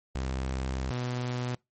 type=tone pair in turn; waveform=sawtooth; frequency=65.41 / 123.73 Hz; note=C2 / B2; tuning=0 / +4 cents; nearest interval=major seventh; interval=1104 cents; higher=second; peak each=-26 dBFS; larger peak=neither; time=0.15-0.91 / 0.91-1.55 s; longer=first; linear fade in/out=0 ms; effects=noise-tail reverb RT60 0.2 s tail -25 dB re dry + MP3 32 kbps